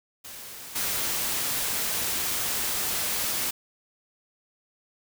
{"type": "noise with level steps", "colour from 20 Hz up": "white", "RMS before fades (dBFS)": [-41, -28], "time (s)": [0.24, 3.51], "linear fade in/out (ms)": 10, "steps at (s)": 0.75, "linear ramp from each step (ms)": 10, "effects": []}